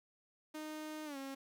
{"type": "tone with pitch glide", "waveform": "sawtooth", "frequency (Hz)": [308.3, 271.5], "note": ["D#4", "C#4"], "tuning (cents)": [-16, -36], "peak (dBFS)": -39, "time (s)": [0.54, 1.35], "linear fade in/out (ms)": 10, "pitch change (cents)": -220, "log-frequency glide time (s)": [1.05, 1.17], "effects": ["11-bit"]}